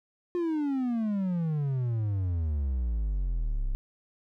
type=exponential sweep; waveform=triangle; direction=down; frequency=357.4 to 31.51 Hz; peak=-24 dBFS; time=0.35-3.75 s; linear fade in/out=0 ms; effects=none